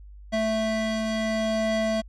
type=tone pair together; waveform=square; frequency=220 / 659.3 Hz; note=A3 / E5; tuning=0 / 0 cents; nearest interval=octave + perfect fifth; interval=1900 cents; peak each=-27 dBFS; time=0.32-2.02 s; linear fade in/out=20 ms; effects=added 50 Hz sine -42 dBFS peak until 2.08 s + low-pass 6000 Hz 12 dB/octave